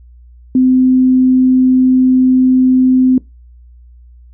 sine tone, 257 Hz, C4, 31 cents flat, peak -6 dBFS, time 0.55-3.18 s, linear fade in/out 2 ms, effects noise-tail reverb RT60 0.2 s tail -22 dB re dry + added 60 Hz sine -37 dBFS peak until 4.33 s

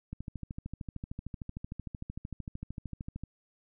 click train, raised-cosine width 5 ms, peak -26 dBFS, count 42, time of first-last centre 0.13-3.236 s, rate 13.2 Hz, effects none

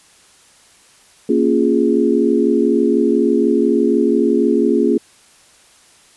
sine chord, Bb minor seventh, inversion none, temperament equal, 233.1 / 277.2 / 349.2 / 415.3 Hz, Bb3 / Db4 / F4 / Ab4, 0 / 0 / 0 / 0 cents, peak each -17 dBFS, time 1.29-4.98 s, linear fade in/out 5 ms, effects white hiss -49 dBFS RMS until 6.16 s + resampled to 24000 Hz

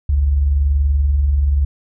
sine tone pair together, 50.2 / 71 Hz, G1 / C#2, +42 / +42 cents, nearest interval tritone, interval 600 cents, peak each -24 / -12 dBFS, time 0.09-1.65 s, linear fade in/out 5 ms, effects none

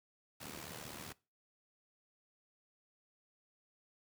pink noise with amplitude modulation, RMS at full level -44 dBFS, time 0.4-1.13 s, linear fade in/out 10 ms, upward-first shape sine, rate 75.6 Hz, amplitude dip 70%, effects noise-tail reverb RT60 0.3 s tail -22 dB re dry + high-pass 100 Hz 12 dB/octave

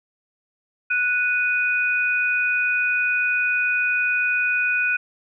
sine tone pair together, 1475 / 2484 Hz, F#6 / D#7, -6 / -3 cents, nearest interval major sixth, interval 903 cents, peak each -21 dBFS, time 0.9-4.97 s, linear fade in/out 10 ms, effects none

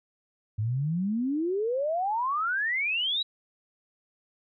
sine exponential sweep, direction up, 102 to 3951 Hz, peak -25 dBFS, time 0.58-3.23 s, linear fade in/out 10 ms, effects none

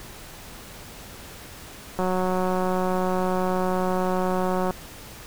click train, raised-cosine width 1 ms, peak -12 dBFS, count 501, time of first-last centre 1.99-4.707 s, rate 184 Hz, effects pink hiss -42 dBFS RMS until 5.26 s

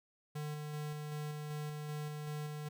square tone with tremolo, 150 Hz, D3, 37 cents sharp, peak -39 dBFS, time 0.35-2.69 s, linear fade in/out 10 ms, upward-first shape square, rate 2.6 Hz, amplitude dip 25%, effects none

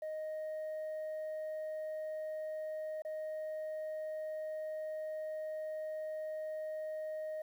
sine tone with dropouts, 622.3 Hz, D#5, in tune, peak -35 dBFS, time 0.02-7.42 s, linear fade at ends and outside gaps 5 ms, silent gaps 3.021-3.049 s, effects tanh soft clip ceiling -37 dBFS + 11-bit

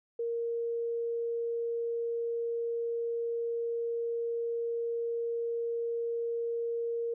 sine tone, 466.2 Hz, A#4, in tune, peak -30 dBFS, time 0.19-7.14 s, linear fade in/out 5 ms, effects none

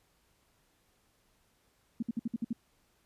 sine tone bursts, 230.4 Hz, A#3, 20 cents flat, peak -29 dBFS, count 7, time 2-2.53 s, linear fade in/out 5 ms, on 26 ms, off 58 ms, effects pink hiss -71 dBFS RMS until 3.05 s + resampled to 32000 Hz

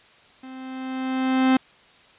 45% pulse tone with level ramp, 260.7 Hz, C4, 6 cents flat, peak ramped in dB -38 to -14 dBFS, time 0.43-1.57 s, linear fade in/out 5 ms, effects white hiss -53 dBFS RMS until 2.18 s + resampled to 8000 Hz

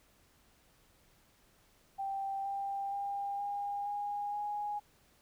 sine tone with pitch steps, 784 / 792.7 / 801.4 / 810.2 / 819.2 / 828.2 Hz, G5 / G5 / G5 / G#5 / G#5 / G#5, 0 / +19 / +38 / -43 / -24 / -5 cents, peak -34 dBFS, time 1.98-4.8 s, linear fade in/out 20 ms, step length 470 ms, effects pink hiss -67 dBFS RMS until 5.21 s

